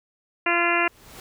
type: harmonic tone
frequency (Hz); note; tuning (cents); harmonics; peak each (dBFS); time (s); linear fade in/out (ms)
344.1; F4; -26; 1 / 2 / 3 / 4 / 5 / 6 / 7 / 8; -27 / -27 / -27 / -27 / -27 / -27 / -27 / -27; 0.46-0.88; 5
type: noise with exponential growth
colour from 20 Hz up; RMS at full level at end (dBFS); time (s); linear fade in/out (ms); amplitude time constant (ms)
pink; -40; 0.55-1.2; 1; 140
effects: none